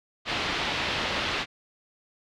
white low-pass noise, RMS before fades -29 dBFS, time 0.25-1.46 s, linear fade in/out 50 ms, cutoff 3800 Hz, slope 24 dB/octave, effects none

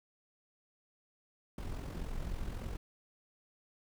brown noise with amplitude modulation, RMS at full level -37 dBFS, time 1.58-2.77 s, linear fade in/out 2 ms, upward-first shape sine, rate 43.6 Hz, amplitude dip 55%, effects none

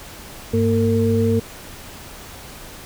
sine tone cluster, 100.7 / 230.3 / 455.5 Hz, G2 / A#3 / A#4, +47 / -21 / -40 cents, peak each -19 dBFS, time 0.53-1.4 s, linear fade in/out 10 ms, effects pink hiss -38 dBFS RMS until 2.85 s

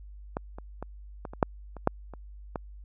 clicks, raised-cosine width 1 ms, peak -16 / -27 / -22 / -22 / -27 / -6 / -28 / -7 / -28 / -17 dBFS, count 10, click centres 0.369 / 0.585 / 0.826 / 1.252 / 1.335 / 1.428 / 1.767 / 1.874 / 2.137 / 2.558 s, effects added 50 Hz sine -43 dBFS peak until 2.84 s

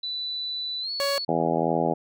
sine tone with pitch glide, 3977 to 4413 Hz, B7 to C#8, +11 to -9 cents, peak -28 dBFS, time 0.03-1.25 s, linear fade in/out 5 ms, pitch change +180 cents, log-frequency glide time 0.81-0.91 s
sawtooth tone, 560 Hz, C#5, 18 cents sharp, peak -20 dBFS, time 1-1.18 s, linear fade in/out 0 ms
harmonic tone, 82.41 Hz, E2, in tune, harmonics 2 / 3 / 4 / 5 / 6 / 7 / 8 / 9 / 10, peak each -30 / -30 / -30 / -30 / -30 / -30 / -30 / -30 / -30 dBFS, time 1.28-1.94 s, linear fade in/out 10 ms
effects none

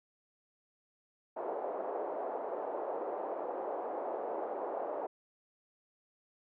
white band-pass noise, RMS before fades -38 dBFS, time 1.36-5.07 s, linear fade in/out 10 ms, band 400 to 750 Hz, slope 24 dB/octave, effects none

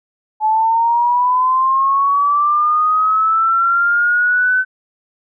sine linear sweep, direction up, 857 to 1521 Hz, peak -11 dBFS, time 0.4-4.65 s, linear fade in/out 50 ms, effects none

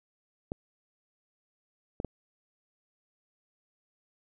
clicks, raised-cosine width 2 ms, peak -20 dBFS, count 3, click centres 0.519 / 2.001 / 2.047 s, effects none

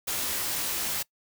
white noise with comb filter, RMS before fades -30 dBFS, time 0.07-1.03 s, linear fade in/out 10 ms, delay 19 ms, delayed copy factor -0.6, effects noise-tail reverb RT60 0.1 s tail -23 dB re dry

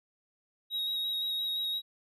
triangle tone with vibrato, 3800 Hz, A#7, 33 cents sharp, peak -29 dBFS, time 0.7-1.82 s, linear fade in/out 50 ms, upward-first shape square, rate 5.8 Hz, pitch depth 13 cents each way, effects none

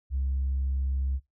sine tone, 67 Hz, C2, 42 cents sharp, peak -24 dBFS, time 0.1-1.2 s, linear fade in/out 50 ms, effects noise-tail reverb RT60 0.2 s tail -20 dB re dry + tanh soft clip ceiling -22 dBFS

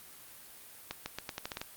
accelerating click train, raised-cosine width 0.2 ms, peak -19 dBFS, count 9, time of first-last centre 0.91-1.615 s, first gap 150 ms, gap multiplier 0.84, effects white hiss -52 dBFS RMS until 1.76 s + Opus 32 kbps

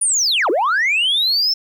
sine linear two-way sweep, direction down then up, 9790 to 313.9 to 5400 Hz, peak -12 dBFS, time 0.01-1.54 s, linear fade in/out 10 ms, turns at 0.5 s, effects tanh soft clip ceiling -12 dBFS + 9-bit

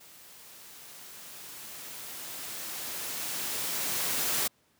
white noise with level ramp, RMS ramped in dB -53 to -28 dBFS, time 0-4.48 s, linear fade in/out 10 ms, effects pink hiss -68 dBFS RMS until 4.79 s + high-pass 100 Hz 12 dB/octave

